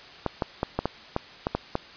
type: clicks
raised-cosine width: 1 ms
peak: -10 dBFS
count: 9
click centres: 0.263 / 0.422 / 0.631 / 0.79 / 0.856 / 1.164 / 1.469 / 1.55 / 1.754 s
effects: white hiss -46 dBFS RMS until 1.96 s + resampled to 11025 Hz